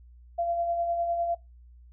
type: tone with tremolo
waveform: sine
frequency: 685 Hz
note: F5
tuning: 34 cents flat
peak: -24 dBFS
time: 0.38-1.35 s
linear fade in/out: 10 ms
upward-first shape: sine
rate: 9.9 Hz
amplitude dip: 40%
effects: noise-tail reverb RT60 0.2 s tail -19 dB re dry + added 60 Hz sine -49 dBFS peak until 1.92 s